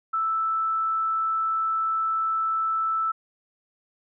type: tone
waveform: sine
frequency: 1318.5 Hz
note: E6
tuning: in tune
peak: -22 dBFS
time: 0.13-3.12 s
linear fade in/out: 10 ms
effects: none